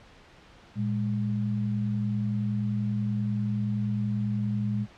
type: tone pair together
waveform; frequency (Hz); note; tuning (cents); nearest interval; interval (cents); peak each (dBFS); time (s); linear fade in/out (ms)
sine; 115.2 / 205.6; A#2 / G#3; -20 / -17; minor seventh; 1003; -28; 0.75-4.87; 50
effects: pink hiss -53 dBFS RMS until 4.97 s + low-pass 4000 Hz 12 dB/octave